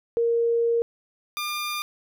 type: tone pair in turn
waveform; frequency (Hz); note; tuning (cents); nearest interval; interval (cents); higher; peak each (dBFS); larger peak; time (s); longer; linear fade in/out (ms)
sine / 15% pulse; 466.2 / 1201.5; A#4 / D6; 0 / +39; octave + major third; 1639; second; -19 / -21; first; 0.17-0.82 / 1.37-1.82; first; 0
effects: none